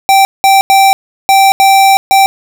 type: tone bursts at uneven times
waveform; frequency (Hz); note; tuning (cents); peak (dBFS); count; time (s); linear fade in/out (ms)
square; 780; G5; -9; -4; 6; 0.09-0.25 / 0.44-0.61 / 0.7-0.93 / 1.29-1.52 / 1.6-1.97 / 2.11-2.26; 0
effects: none